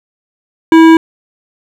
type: tone with hard clipping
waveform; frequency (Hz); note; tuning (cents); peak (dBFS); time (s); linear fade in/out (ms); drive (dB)
sine; 325.3; E4; -23; -3; 0.72-0.97; 2; 14
effects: none